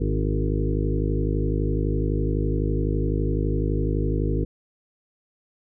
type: harmonic tone with a mistuned harmonic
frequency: 51.91 Hz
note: G#1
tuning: in tune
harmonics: 1 / 2 / 3 / 5 / 6 / 7 / 8 / 9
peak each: -24 / -27 / -29 / -31 / -32 / -32 / -33 / -34 dBFS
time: 0-4.45 s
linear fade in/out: 10 ms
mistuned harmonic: 6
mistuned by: +21 cents
effects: none